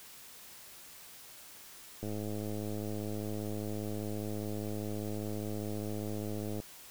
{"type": "click train", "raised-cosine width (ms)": 2, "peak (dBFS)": -26, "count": 481, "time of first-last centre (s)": [2.03, 6.601], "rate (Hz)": 105, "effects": ["white hiss -52 dBFS RMS until 6.9 s"]}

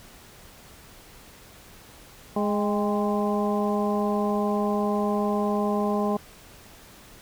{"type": "harmonic tone with a mistuned harmonic", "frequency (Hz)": 207.7, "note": "G#3", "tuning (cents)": 0, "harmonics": [1, 2, 3, 4, 5], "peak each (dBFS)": [-25, -28, -30, -31, -32], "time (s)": [2.36, 6.17], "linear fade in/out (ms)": 5, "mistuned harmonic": 4, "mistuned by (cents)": -53, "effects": ["pink hiss -49 dBFS RMS until 7.21 s"]}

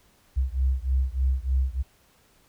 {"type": "beating tone pair", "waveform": "sine", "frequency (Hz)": [64, 67.3], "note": ["C2", "C2"], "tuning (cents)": [-38, 49], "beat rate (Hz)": 3.3, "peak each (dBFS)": [-24, -25], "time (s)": [0.36, 1.83], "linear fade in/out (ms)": 20, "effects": ["pink hiss -61 dBFS RMS until 2.48 s"]}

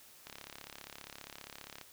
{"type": "click train", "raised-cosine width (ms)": 0.2, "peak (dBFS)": -28, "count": 55, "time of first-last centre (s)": [0.27, 1.813], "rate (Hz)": 35, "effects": ["white hiss -58 dBFS RMS until 1.92 s"]}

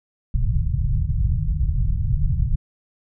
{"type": "low-pass noise", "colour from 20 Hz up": "pink", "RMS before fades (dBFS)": -20, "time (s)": [0.34, 2.56], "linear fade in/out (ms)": 5, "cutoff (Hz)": 150, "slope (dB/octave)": 48, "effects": []}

